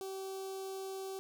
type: tone with notch filter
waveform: sawtooth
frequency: 384.3 Hz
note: G4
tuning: 34 cents flat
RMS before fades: -42 dBFS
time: 0.01-1.19 s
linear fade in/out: 0 ms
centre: 1900 Hz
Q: 0.57
effects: none